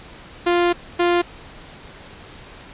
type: tone bursts at uneven times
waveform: sawtooth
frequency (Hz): 349.2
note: F4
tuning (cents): 0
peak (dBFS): -11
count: 2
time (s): 0.46-0.73 / 0.99-1.22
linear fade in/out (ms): 10
effects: pink hiss -41 dBFS RMS until 2.73 s + resampled to 8000 Hz